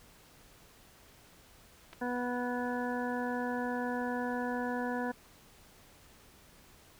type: clicks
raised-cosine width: 0.3 ms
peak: -33 / -33 dBFS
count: 2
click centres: 1.93 / 1.933 s
type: harmonic tone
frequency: 245.8 Hz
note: B3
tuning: 8 cents flat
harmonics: 1 / 2 / 3 / 4 / 6 / 7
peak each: -35 / -38 / -40 / -41 / -43 / -43 dBFS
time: 2.01-5.12 s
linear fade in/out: 10 ms
effects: pink hiss -59 dBFS RMS until 6.99 s